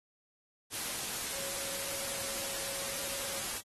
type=tone in noise; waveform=sine; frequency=550 Hz; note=C#5; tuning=14 cents flat; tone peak=-47 dBFS; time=1.3-3.44 s; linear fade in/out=50 ms; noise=white; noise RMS=-37 dBFS; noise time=0.7-3.62 s; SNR=-13 dB; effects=AAC 32 kbps